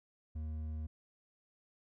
triangle tone with hard clipping, 77.78 Hz, D#2, in tune, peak -39 dBFS, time 0.35-0.87 s, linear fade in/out 10 ms, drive 9 dB, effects none

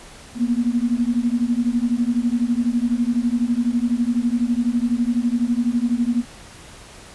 sine beating tone pair, 233.1 / 245.1 Hz, A#3 / B3, 0 / -13 cents, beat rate 12 Hz, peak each -20 dBFS, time 0.35-6.25 s, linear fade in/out 50 ms, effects pink hiss -42 dBFS RMS until 7.14 s + resampled to 24000 Hz

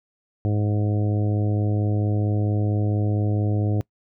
harmonic tone, 104.4 Hz, G#2, 10 cents sharp, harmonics 1 / 2 / 3 / 4 / 5 / 6 / 7, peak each -20 / -30 / -29 / -34 / -36 / -39 / -39 dBFS, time 0.45-3.81 s, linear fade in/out 0 ms, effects noise-tail reverb RT60 0.1 s tail -23 dB re dry

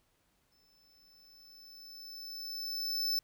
square tone with exponential growth, 5274 Hz, E8, in tune, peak -29 dBFS, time 0.52-3.19 s, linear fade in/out 1 ms, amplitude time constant 580 ms, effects pink hiss -74 dBFS RMS until 3.23 s

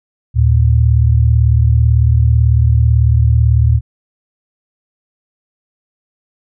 sine tone pair together, 76.4 / 114.47 Hz, D#2 / A#2, -31 / -31 cents, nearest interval perfect fifth, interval 700 cents, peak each -10 dBFS, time 0.34-3.81 s, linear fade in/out 50 ms, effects none

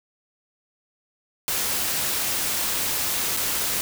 white noise with dropouts, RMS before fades -25 dBFS, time 1.48-3.81 s, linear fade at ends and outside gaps 0 ms, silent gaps 3.366-3.372 s, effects none

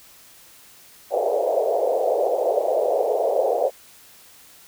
pink band-pass noise, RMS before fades -21 dBFS, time 1.1-3.71 s, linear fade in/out 50 ms, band 450 to 700 Hz, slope 48 dB/octave, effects white hiss -49 dBFS RMS until 4.67 s

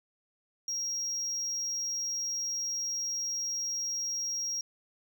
sine tone, 5620 Hz, F8, 10 cents sharp, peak -28 dBFS, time 0.68-4.61 s, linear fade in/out 2 ms, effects tanh soft clip ceiling -30 dBFS + 11-bit

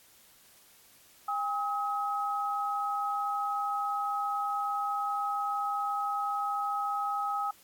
sine tone pair together, 809 / 1273.6 Hz, G#5 / D#6, -46 / +40 cents, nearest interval minor sixth, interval 786 cents, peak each -32 / -31 dBFS, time 1.28-7.51 s, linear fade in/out 5 ms, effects white hiss -59 dBFS RMS until 7.63 s + AAC 64 kbps

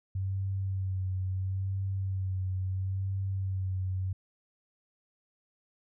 sine tone with vibrato, 95.1 Hz, F#2, 48 cents sharp, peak -29 dBFS, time 0.15-4.13 s, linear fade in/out 5 ms, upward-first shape sine, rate 0.74 Hz, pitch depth 30 cents each way, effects none

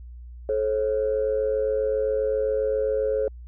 sine tone pair together, 431.5 / 539 Hz, A4 / C#5, -34 / -49 cents, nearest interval major third, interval 385 cents, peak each -23 dBFS, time 0.49-3.28 s, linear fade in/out 2 ms, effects tanh soft clip ceiling -15 dBFS + added 60 Hz sine -38 dBFS peak until 3.47 s

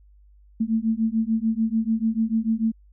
sine beating tone pair, 220 / 226.8 Hz, A3 / A#3, 0 / -47 cents, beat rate 6.8 Hz, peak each -23 dBFS, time 0.6-2.72 s, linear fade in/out 10 ms, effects added 50 Hz sine -50 dBFS peak until 2.92 s

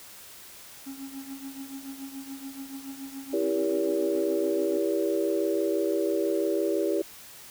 triangle tone with tremolo, 271.8 Hz, C#4, 34 cents flat, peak -32 dBFS, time 0.86-4.78 s, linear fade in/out 10 ms, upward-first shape triangle, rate 7 Hz, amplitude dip 80%
sine chord, E diminished seventh, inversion none, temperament just, 329.6 / 395.6 / 474.7 / 569.6 Hz, E4 / G4 / Bb4 / Db5, 0 / +16 / +31 / +47 cents, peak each -28 / -27 / -32 / -30 dBFS, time 3.33-7.02 s, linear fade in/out 5 ms
effects tanh soft clip ceiling -12 dBFS + white hiss -47 dBFS RMS until 7.5 s

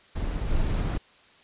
brown noise with level steps, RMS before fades -28 / -25 dBFS, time 0.15-0.98 s, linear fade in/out 10 ms, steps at 0.5 s, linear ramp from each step 5 ms, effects white hiss -56 dBFS RMS until 1.43 s + resampled to 8000 Hz

